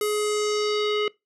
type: tone with low-pass filter sweep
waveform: square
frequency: 420.6 Hz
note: G#4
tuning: 22 cents sharp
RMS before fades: -24 dBFS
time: 0.01-1.08 s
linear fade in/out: 2 ms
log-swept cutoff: 12000 to 2900 Hz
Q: 2.6
effects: noise-tail reverb RT60 0.2 s tail -22 dB re dry